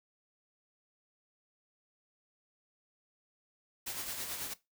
white noise with tremolo, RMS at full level -38 dBFS, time 3.86-4.54 s, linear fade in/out 10 ms, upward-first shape sine, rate 9.2 Hz, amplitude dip 45%, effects noise-tail reverb RT60 0.2 s tail -18 dB re dry

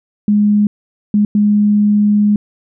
sine tone bursts at uneven times, 207.7 Hz, G#3, in tune, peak -8 dBFS, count 3, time 0.28-0.67 / 1.14-1.25 / 1.35-2.36 s, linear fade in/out 2 ms, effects none

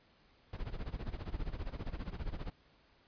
brown noise with tremolo, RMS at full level -37 dBFS, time 0.53-2.5 s, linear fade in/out 2 ms, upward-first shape sine, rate 15 Hz, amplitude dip 85%, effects pink hiss -67 dBFS RMS until 3.07 s + resampled to 11025 Hz

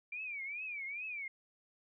sine tone with vibrato, 2349 Hz, D7, in tune, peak -39 dBFS, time 0.12-1.28 s, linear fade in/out 5 ms, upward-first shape triangle, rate 2.4 Hz, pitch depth 190 cents each way, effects none

